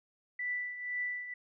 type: tone with tremolo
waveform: sine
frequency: 1975.5 Hz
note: B6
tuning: in tune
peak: -31 dBFS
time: 0.39-1.34 s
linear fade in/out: 5 ms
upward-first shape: triangle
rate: 2 Hz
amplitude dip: 70%
effects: none